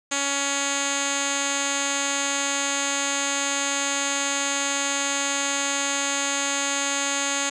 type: tone with low-pass filter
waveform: 5% pulse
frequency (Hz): 279.7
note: C#4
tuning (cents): +16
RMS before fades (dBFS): -25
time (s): 0.11-7.5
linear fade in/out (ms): 10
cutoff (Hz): 6600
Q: 9.5
effects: none